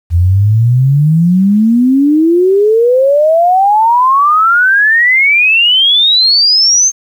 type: exponential sweep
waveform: sine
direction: up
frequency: 82.41 to 6410 Hz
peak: -5 dBFS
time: 0.1-6.92 s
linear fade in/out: 50 ms
effects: 7-bit